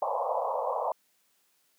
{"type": "band-pass noise", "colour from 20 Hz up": "pink", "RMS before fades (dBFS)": -30, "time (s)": [0.02, 0.92], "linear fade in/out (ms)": 2, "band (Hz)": [490, 1100], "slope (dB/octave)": 96, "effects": ["white hiss -70 dBFS RMS until 1.78 s", "high-pass 150 Hz 12 dB/octave"]}